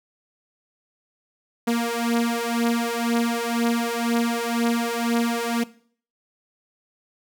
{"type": "beating tone pair", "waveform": "sawtooth", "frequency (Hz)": [233.1, 235.1], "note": ["A#3", "A#3"], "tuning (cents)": [0, 15], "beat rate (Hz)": 2, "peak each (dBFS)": -20, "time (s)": [1.67, 5.64], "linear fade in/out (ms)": 10, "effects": ["noise-tail reverb RT60 0.5 s tail -18 dB re dry"]}